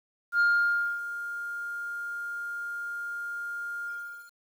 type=tone with ADSR envelope; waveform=sine; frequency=1408 Hz; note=F6; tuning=14 cents sharp; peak=-17 dBFS; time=0.32-4.33 s; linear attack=81 ms; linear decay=590 ms; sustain=-15 dB; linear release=460 ms; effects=tanh soft clip ceiling -18 dBFS + 9-bit